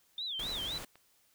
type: tone with vibrato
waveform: sine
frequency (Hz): 3520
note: A7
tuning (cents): 0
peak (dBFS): -35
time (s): 0.18-0.78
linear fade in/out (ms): 2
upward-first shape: sine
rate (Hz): 3.9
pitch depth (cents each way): 220
type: noise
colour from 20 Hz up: pink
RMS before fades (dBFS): -44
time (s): 0.39-0.85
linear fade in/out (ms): 5
type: clicks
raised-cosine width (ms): 0.3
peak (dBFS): -39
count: 2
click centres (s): 0.808 / 0.956
effects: white hiss -69 dBFS RMS until 1.34 s